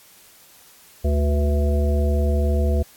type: harmonic tone with a mistuned harmonic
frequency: 73.42 Hz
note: D2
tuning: in tune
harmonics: 1 / 3 / 5 / 7 / 9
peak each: -17 / -28 / -30 / -29 / -30 dBFS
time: 1.04-2.83 s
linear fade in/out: 10 ms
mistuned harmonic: 7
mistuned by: -68 cents
effects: white hiss -50 dBFS RMS until 2.96 s + AAC 64 kbps